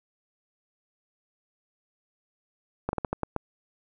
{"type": "slowing click train", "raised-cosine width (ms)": 1, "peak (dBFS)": -13, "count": 7, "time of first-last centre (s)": [2.89, 3.363], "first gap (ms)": 41, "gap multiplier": 1.26, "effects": []}